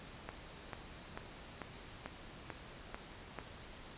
click train, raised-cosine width 0.5 ms, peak -26 dBFS, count 8, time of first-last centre 0.29-3.387 s, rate 2.26 Hz, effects pink hiss -52 dBFS RMS until 3.97 s + resampled to 8000 Hz

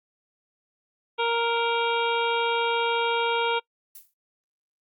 harmonic tone, 466.2 Hz, A#4, in tune, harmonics 1 / 2 / 3 / 5 / 6 / 7 / 8, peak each -26 / -26 / -31 / -32 / -35 / -34 / -37 dBFS, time 1.18-3.6 s, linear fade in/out 20 ms
violet noise with exponential decay, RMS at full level -39 dBFS, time 3.95-4.14 s, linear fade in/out 5 ms, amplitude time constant 41 ms
effects noise-tail reverb RT60 0.1 s tail -24 dB re dry + Opus 48 kbps

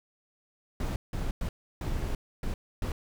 brown noise bursts at uneven times, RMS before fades -31 dBFS, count 6, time 0.8-0.96 / 1.13-1.31 / 1.41-1.49 / 1.81-2.15 / 2.43-2.54 / 2.82-2.92 s, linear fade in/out 2 ms, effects none

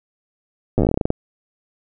slowing click train, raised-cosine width 2 ms, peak -4 dBFS, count 15, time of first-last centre 0.78-1.104 s, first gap 8 ms, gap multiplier 1.15, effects none

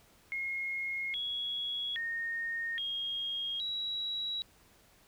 sine tone with pitch steps, 2153 / 3342 / 1845 / 3255 / 3885 Hz, C7 / G#7 / A#6 / G#7 / B7, +49 / +10 / -18 / -36 / -29 cents, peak -33 dBFS, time 0.32-4.42 s, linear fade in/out 0 ms, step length 820 ms, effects pink hiss -63 dBFS RMS until 5.07 s

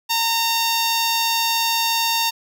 10% pulse tone with notch filter, 917 Hz, A#5, 29 cents flat, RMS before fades -20 dBFS, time 0.09-2.31 s, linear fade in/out 20 ms, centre 2000 Hz, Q 1.9, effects none

